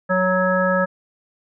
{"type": "harmonic tone with a mistuned harmonic", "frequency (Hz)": 185, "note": "F#3", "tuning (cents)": 0, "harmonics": [1, 3, 5, 7, 9], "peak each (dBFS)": [-22, -19, -28, -23, -23], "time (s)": [0.09, 0.86], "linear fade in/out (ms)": 20, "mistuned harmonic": 5, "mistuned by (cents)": 15, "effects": []}